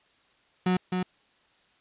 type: tone with echo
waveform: 35% pulse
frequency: 182.9 Hz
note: F#3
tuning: 20 cents flat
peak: -20 dBFS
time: 0.66-0.77 s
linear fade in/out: 5 ms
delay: 260 ms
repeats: 1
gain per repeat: -4 dB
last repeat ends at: 1.03 s
effects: white hiss -64 dBFS RMS until 1.8 s + resampled to 8000 Hz